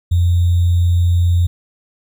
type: tone with sample-and-hold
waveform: sine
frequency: 87.31 Hz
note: F2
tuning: in tune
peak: -10 dBFS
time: 0.11-1.47 s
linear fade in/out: 10 ms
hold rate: 3675 Hz
effects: none